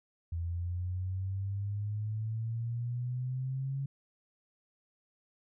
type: exponential sweep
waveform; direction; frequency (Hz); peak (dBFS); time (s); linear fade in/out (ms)
sine; up; 83.5 to 138.3; -32; 0.32-3.86; 5
effects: none